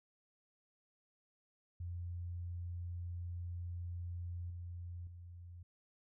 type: tone with level steps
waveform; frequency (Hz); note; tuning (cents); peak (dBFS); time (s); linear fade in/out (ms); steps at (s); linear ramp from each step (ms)
sine; 87.31; F2; 0; -40 / -43 / -49; 1.8-5.63; 5; 4.5 / 5.07; 2
effects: none